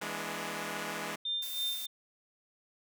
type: chord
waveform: 5% pulse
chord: E dominant seventh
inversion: none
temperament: equal with one note detuned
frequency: 164.81 / 207.7 / 242.1 / 293.7 Hz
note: E3 / G#3 / B3 / D4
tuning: 0 / 0 / -34 / 0 cents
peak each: -30 / -28 / -33 / -31 dBFS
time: 0.01-1.16 s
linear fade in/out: 10 ms
type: tone with tremolo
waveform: sine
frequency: 3600 Hz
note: A7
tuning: 39 cents sharp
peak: -30 dBFS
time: 1.25-1.87 s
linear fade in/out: 5 ms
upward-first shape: sine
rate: 3.1 Hz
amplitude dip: 70%
type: noise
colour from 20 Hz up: blue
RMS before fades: -41 dBFS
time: 1.42-1.86 s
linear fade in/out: 5 ms
effects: none